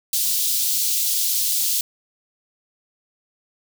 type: high-pass noise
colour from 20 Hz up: white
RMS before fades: -21 dBFS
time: 0.13-1.81 s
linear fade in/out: 2 ms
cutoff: 3500 Hz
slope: 24 dB/octave
effects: none